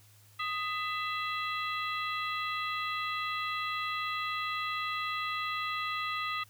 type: harmonic tone with a mistuned harmonic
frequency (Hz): 667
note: E5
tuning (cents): +20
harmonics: 2 / 3 / 4 / 5 / 6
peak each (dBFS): -34 / -38 / -40 / -42 / -44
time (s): 0.39-6.44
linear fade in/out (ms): 10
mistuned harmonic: 2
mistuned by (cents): -120
effects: added 104 Hz sine -59 dBFS peak until 6.49 s + white hiss -62 dBFS RMS until 6.49 s